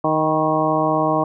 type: harmonic tone with a mistuned harmonic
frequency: 156.1 Hz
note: D#3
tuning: 6 cents sharp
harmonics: 1 / 2 / 3 / 4 / 5 / 6 / 7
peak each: -26 / -22 / -26 / -21 / -23 / -25 / -23 dBFS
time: 0.04-1.24 s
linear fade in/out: 5 ms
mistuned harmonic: 6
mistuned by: +46 cents
effects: none